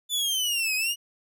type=linear two-way sweep; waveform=sawtooth; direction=down then up; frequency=3520 to 2492 to 2921 Hz; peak=-21 dBFS; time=0.09-0.96 s; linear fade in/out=50 ms; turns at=0.75 s; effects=none